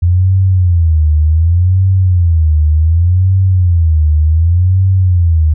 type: tone with vibrato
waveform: sine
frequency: 85.2 Hz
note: F2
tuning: 42 cents flat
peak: -6 dBFS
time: 0.02-5.54 s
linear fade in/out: 10 ms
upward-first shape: sine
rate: 0.67 Hz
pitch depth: 190 cents each way
effects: none